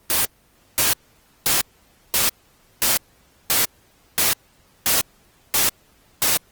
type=noise bursts; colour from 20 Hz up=white; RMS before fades=-18 dBFS; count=10; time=0.1-6.37 s; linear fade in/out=0 ms; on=150 ms; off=530 ms; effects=pink hiss -57 dBFS RMS until 6.51 s + Opus 24 kbps

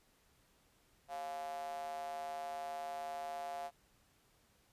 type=tone with high-pass filter; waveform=square; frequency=77.78 Hz; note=D#2; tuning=in tune; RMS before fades=-43 dBFS; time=1.08-3.71 s; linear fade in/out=50 ms; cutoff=700 Hz; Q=7.4; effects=pink hiss -71 dBFS RMS until 4.72 s + resampled to 32000 Hz

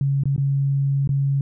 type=tone with dropouts; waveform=sine; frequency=138.59 Hz; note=C#3; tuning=in tune; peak=-17 dBFS; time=0.01-1.41 s; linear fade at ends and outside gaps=2 ms; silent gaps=0.236-0.255 / 0.363-0.379 / 1.075-1.091 s; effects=none

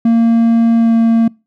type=tone with pitch glide; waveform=triangle; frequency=230 to 228.3 Hz; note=A#3 to A#3; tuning=-23 to -36 cents; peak=-5 dBFS; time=0.05-1.28 s; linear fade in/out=5 ms; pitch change=-13 cents; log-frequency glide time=0.77-0.92 s; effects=noise-tail reverb RT60 0.3 s tail -26 dB re dry

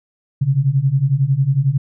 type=beating tone pair; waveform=sine; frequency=130 / 141 Hz; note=C3 / C#3; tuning=-11 / +30 cents; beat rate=11 Hz; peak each=-17 / -15 dBFS; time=0.41-1.78 s; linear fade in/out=10 ms; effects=none

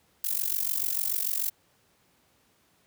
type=noise with amplitude modulation; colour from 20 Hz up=violet; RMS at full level=-25 dBFS; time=0.24-1.5 s; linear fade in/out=5 ms; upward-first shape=sine; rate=46.8 Hz; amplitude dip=90%; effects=pink hiss -66 dBFS RMS until 2.86 s + high-pass 80 Hz 12 dB/octave

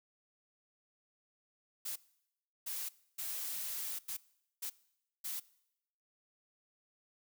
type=noise bursts at uneven times; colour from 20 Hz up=blue; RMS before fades=-40 dBFS; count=6; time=1.85-1.96 / 2.66-2.89 / 3.18-3.99 / 4.08-4.17 / 4.62-4.7 / 5.24-5.4 s; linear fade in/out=10 ms; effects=noise-tail reverb RT60 0.8 s tail -21 dB re dry

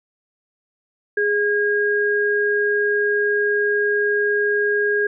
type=tone pair together; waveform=sine; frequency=414.4 / 1631 Hz; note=G#4 / G#6; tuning=-4 / -32 cents; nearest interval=2 octaves; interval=2372 cents; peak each=-19 dBFS; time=1.17-5.07 s; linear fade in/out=5 ms; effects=none

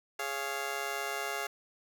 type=chord; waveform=15% pulse; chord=Db major; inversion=second; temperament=just; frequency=415.8 / 554.4 / 693 Hz; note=Ab4 / Db5 / F5; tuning=+2 / 0 / -14 cents; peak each=-32 / -35 / -31 dBFS; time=0.19-1.47 s; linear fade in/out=5 ms; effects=none

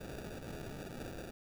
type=noise with sample-and-hold; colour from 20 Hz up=violet; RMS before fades=-45 dBFS; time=0-1.31 s; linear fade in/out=10 ms; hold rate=1050 Hz; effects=none

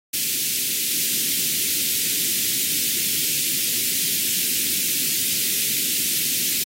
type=band-stop noise; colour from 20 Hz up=white; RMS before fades=-22 dBFS; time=0.13-6.64 s; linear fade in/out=10 ms; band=350 to 2300 Hz; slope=24 dB/octave; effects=high-pass 150 Hz 12 dB/octave + AAC 48 kbps

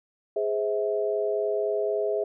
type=chord; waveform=sine; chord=Ab augmented; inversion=none; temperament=just; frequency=415.3 / 519.1 / 648.9 Hz; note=Ab4 / C5 / E5; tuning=0 / -14 / -27 cents; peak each=-26 / -32 / -28 dBFS; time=0.36-2.24 s; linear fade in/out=5 ms; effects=none

